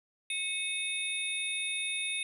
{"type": "tone cluster", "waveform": "sine", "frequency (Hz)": [2198, 2567, 3654, 9910], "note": ["C#7", "E7", "A#7", "D#9"], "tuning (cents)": [-15, -47, -35, -8], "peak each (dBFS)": [-40, -35, -36, -38], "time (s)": [0.3, 2.23], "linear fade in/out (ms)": 2, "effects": []}